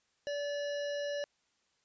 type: harmonic tone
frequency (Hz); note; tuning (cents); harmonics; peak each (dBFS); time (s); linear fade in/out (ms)
577; D5; -31; 1 / 3 / 5 / 7 / 9 / 10; -34 / -44 / -48 / -51 / -53 / -54; 0.27-1.24; 0
effects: white hiss -75 dBFS RMS until 1.84 s + resampled to 16000 Hz